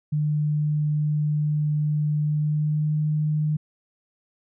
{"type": "tone with pitch glide", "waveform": "sine", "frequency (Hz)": [150.2, 152.3], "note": ["D3", "D#3"], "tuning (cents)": [39, -37], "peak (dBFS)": -20, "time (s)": [0.12, 3.57], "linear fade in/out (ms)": 10, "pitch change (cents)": 24, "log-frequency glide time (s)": [2.25, 2.96], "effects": []}